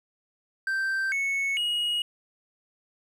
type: tone with pitch steps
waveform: triangle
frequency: 1564 / 2206 / 2890 Hz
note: G6 / C#7 / F#7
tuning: -4 / -9 / -41 cents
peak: -23 dBFS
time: 0.67-2.02 s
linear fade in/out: 2 ms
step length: 450 ms
effects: none